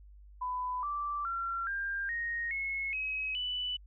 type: tone with pitch steps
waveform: sine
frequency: 1000 / 1168.8 / 1366 / 1596.6 / 1866.1 / 2181 / 2549 / 2979 Hz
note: B5 / D6 / F6 / G6 / A#6 / C#7 / D#7 / F#7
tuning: +21 / -9 / -39 / +31 / +1 / -29 / +41 / +11 cents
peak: -32 dBFS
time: 0.41-3.77 s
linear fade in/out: 10 ms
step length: 420 ms
effects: added 50 Hz sine -51 dBFS peak until 3.86 s